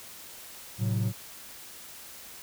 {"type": "chord", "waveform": "triangle", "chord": "F# diminished", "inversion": "first", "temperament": "equal", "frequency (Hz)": [110, 130.81, 185], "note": ["A2", "C3", "F#3"], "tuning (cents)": [0, 0, 0], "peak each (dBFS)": [-24, -30, -30], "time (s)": [0.78, 1.13], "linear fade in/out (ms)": 50, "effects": ["tanh soft clip ceiling -17 dBFS", "white hiss -46 dBFS RMS until 2.42 s"]}